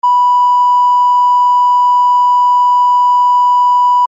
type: tone with tanh clipping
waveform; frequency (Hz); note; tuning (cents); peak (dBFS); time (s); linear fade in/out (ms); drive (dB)
triangle; 984; B5; -7; -5; 0.03-4.06; 10; 1
effects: MP3 32 kbps